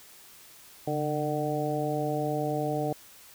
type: harmonic tone with a mistuned harmonic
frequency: 150.4 Hz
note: D3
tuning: 42 cents sharp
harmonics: 1 / 2 / 3 / 4 / 5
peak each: -33 / -33 / -33 / -33 / -33 dBFS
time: 0.87-2.93 s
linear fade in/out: 5 ms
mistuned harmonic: 1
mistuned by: -75 cents
effects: white hiss -52 dBFS RMS until 3.34 s